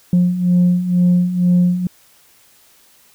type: beating tone pair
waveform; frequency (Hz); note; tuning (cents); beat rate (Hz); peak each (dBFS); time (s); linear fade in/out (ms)
sine; 176.5 / 178.6; F3 / F3; +19 / +39; 2.1; -16 / -11; 0.13-1.87; 2
effects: tanh soft clip ceiling -7 dBFS + white hiss -51 dBFS RMS until 3.14 s